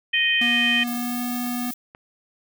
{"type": "harmonic tone", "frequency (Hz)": 622.3, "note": "D#5", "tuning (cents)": 0, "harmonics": [3, 4, 5], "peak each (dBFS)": [-22, -22, -22], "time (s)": [0.13, 0.84], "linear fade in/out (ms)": 10}
{"type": "tone with pitch glide", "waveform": "square", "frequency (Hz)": [240, 245], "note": ["B3", "B3"], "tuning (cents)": [-49, -14], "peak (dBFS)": -26, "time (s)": [0.41, 1.71], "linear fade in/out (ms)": 5, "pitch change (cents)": 35, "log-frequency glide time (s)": [0.72, 1.25]}
{"type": "noise", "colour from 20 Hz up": "violet", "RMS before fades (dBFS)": -34, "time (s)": [0.87, 1.74], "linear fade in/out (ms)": 5}
{"type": "clicks", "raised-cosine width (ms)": 0.5, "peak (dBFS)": -28, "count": 2, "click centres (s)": [1.465, 1.949]}
{"effects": []}